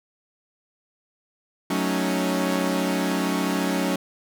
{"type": "chord", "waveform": "sawtooth", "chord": "D# half-diminished seventh", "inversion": "first", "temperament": "equal", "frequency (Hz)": [185, 220, 277.2, 311.1], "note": ["F#3", "A3", "C#4", "D#4"], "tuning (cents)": [0, 0, 0, 0], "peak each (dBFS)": [-22, -26, -22, -26], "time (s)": [1.7, 3.96], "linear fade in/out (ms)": 5, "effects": []}